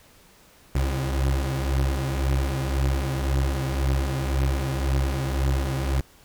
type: beating tone pair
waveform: 30% pulse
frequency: 66 / 67.9 Hz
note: C2 / C#2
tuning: +16 / -35 cents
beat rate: 1.9 Hz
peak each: -24 / -21 dBFS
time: 0.75-6.01 s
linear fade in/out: 5 ms
effects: pink hiss -54 dBFS RMS until 6.24 s